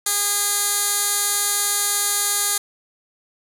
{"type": "tone with band-pass filter", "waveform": "15% pulse", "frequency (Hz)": 408.5, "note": "G#4", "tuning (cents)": -29, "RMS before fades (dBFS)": -21, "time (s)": [0.06, 2.58], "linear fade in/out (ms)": 5, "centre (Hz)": 9600, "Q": 1.6, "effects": []}